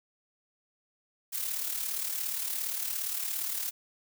blue noise with amplitude modulation, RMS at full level -31 dBFS, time 1.32-3.71 s, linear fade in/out 20 ms, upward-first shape sine, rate 37.3 Hz, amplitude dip 55%, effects none

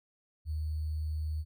sine tone with sample-and-hold, 77.4 Hz, D#2, 9 cents flat, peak -31 dBFS, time 0.45-1.45 s, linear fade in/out 50 ms, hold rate 4410 Hz, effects none

